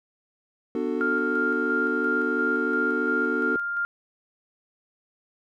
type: chord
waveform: triangle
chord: B minor seventh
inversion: none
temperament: just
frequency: 246.9 / 296.3 / 370.4 / 444.5 Hz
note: B3 / D4 / F#4 / A4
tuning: 0 / +15 / +2 / +18 cents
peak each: -28 dBFS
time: 0.75-3.56 s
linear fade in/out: 2 ms
type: tone with tremolo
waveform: sine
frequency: 1400 Hz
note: F6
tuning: 4 cents sharp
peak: -23 dBFS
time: 1.01-3.85 s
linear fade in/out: 0 ms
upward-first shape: square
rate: 2.9 Hz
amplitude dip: 30%
effects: none